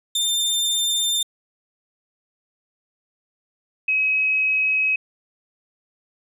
sawtooth / sine tone pair in turn, 3596 / 2549 Hz, A7 / D#7, +37 / +41 cents, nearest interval tritone, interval 596 cents, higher first, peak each -16 / -17 dBFS, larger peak first, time 0.15-1.23 / 3.88-4.96 s, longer neither, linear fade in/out 5 ms, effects resampled to 32000 Hz

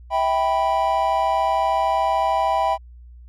triangle chord, E minor, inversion none, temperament equal with one note detuned, 650.6 / 784 / 987.8 Hz, E5 / G5 / B5, -23 / 0 / 0 cents, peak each -21 / -19 / -20 dBFS, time 0.1-2.78 s, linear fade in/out 50 ms, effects added 60 Hz sine -40 dBFS peak until 3.28 s

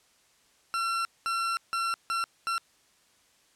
40% pulse tone bursts at uneven times, 1357 Hz, E6, 50 cents sharp, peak -26 dBFS, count 5, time 0.74-1.05 / 1.26-1.57 / 1.73-1.94 / 2.1-2.24 / 2.47-2.58 s, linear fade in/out 0 ms, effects white hiss -64 dBFS RMS until 3.55 s + low-pass 9000 Hz 12 dB/octave

